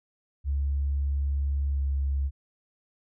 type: tone with pitch glide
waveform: sine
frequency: 70.1 to 69.06 Hz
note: C#2 to C#2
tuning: +20 to -6 cents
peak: -23 dBFS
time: 0.44-2.31 s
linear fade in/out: 50 ms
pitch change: -26 cents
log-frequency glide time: 1.71-1.8 s
effects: tanh soft clip ceiling -19 dBFS